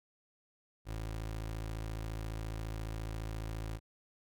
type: tone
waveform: 25% pulse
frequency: 54.5 Hz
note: A1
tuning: 16 cents flat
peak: -34 dBFS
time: 0.85-3.8 s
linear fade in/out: 50 ms
effects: none